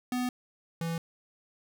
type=tone pair in turn; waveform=square; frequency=249 / 166.19 Hz; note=B3 / E3; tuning=+14 / +14 cents; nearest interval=perfect fifth; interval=700 cents; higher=first; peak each=-29 / -31 dBFS; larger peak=first; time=0.12-0.29 / 0.81-0.98 s; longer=neither; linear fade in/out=2 ms; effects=none